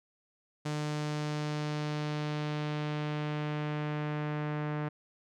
sawtooth tone with low-pass filter sweep, 150 Hz, D3, 37 cents sharp, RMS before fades -34 dBFS, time 0.65-4.89 s, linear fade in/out 10 ms, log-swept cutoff 7200 to 1800 Hz, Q 1.1, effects none

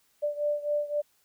sine beating tone pair, 588 / 591.8 Hz, D5 / D5, +2 / +13 cents, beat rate 3.8 Hz, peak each -28 / -31 dBFS, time 0.22-1.02 s, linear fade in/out 20 ms, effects white hiss -68 dBFS RMS until 1.24 s

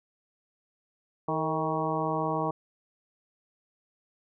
harmonic tone with a mistuned harmonic, 158.7 Hz, D#3, 35 cents sharp, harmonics 1 / 2 / 3 / 4 / 5 / 6 / 7, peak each -34 / -34 / -34 / -34 / -34 / -34 / -34 dBFS, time 1.28-2.51 s, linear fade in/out 5 ms, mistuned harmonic 3, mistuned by -52 cents, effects none

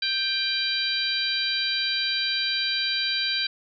harmonic tone with a mistuned harmonic, 784 Hz, G5, in tune, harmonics 2 / 3 / 4 / 5 / 6, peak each -31 / -32 / -31 / -27 / -29 dBFS, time 0.02-3.47 s, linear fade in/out 5 ms, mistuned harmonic 3, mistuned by +30 cents, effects none

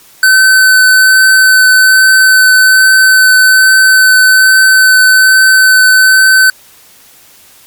square tone with vibrato, 1523 Hz, F#6, 50 cents sharp, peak -3 dBFS, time 0.23-6.5 s, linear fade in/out 2 ms, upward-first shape triangle, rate 1.2 Hz, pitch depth 11 cents each way, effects white hiss -40 dBFS RMS until 7.66 s + MP3 96 kbps

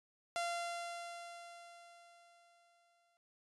sawtooth tone with exponential decay, 689 Hz, F5, 24 cents flat, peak -31 dBFS, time 0.36-3.17 s, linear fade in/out 0 ms, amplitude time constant 610 ms, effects resampled to 24000 Hz

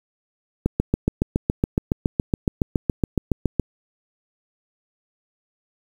click train, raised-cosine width 3 ms, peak -5 dBFS, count 22, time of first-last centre 0.66-3.597 s, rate 7.15 Hz, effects 7-bit

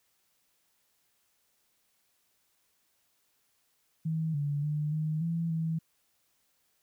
sine tone with pitch steps, 160 / 144.5 / 149.9 / 155.3 / 166.5 / 162 Hz, D#3 / D3 / D3 / D#3 / E3 / E3, +49 / -28 / +36 / -3 / +18 / -30 cents, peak -28 dBFS, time 4.05-5.79 s, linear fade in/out 10 ms, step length 290 ms, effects white hiss -73 dBFS RMS until 6.82 s

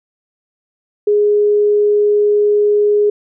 sine tone, 415.3 Hz, G#4, in tune, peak -9 dBFS, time 1.07-3.1 s, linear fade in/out 5 ms, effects none

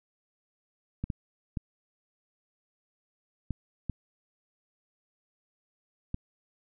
clicks, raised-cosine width 5 ms, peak -19 dBFS, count 6, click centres 1.04 / 1.102 / 1.572 / 3.507 / 3.897 / 6.144 s, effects none

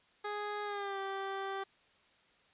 15% pulse tone with pitch glide, 415.3 to 389.7 Hz, G#4 to G4, 0 to -10 cents, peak -30 dBFS, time 0.24-1.64 s, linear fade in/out 10 ms, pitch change -110 cents, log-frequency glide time 0.64-0.99 s, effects white hiss -67 dBFS RMS until 2.53 s + resampled to 8000 Hz

